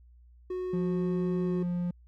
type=tone with pitch glide; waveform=triangle; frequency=366.7 to 364.4 Hz; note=F#4 to F#4; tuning=-15 to -26 cents; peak=-29 dBFS; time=0.5-1.63 s; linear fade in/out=5 ms; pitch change=-11 cents; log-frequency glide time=1.45-1.51 s
type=tone; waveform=triangle; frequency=176 Hz; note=F3; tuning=14 cents sharp; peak=-26 dBFS; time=0.73-1.91 s; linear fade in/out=5 ms
effects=added 60 Hz sine -53 dBFS peak until 2.07 s